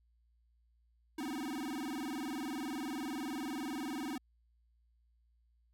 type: tone with vibrato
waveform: square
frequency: 283 Hz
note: C#4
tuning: 36 cents sharp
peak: -38 dBFS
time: 1.18-4.18 s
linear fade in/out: 5 ms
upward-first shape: square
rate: 20 Hz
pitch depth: 200 cents each way
effects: added 58 Hz sine -68 dBFS peak until 5.73 s